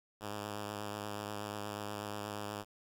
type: tone with vibrato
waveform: 5% pulse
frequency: 103.83 Hz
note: G#2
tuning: in tune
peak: -28 dBFS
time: 0.2-2.65 s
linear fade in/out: 50 ms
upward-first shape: triangle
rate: 8.3 Hz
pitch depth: 31 cents each way
effects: 10-bit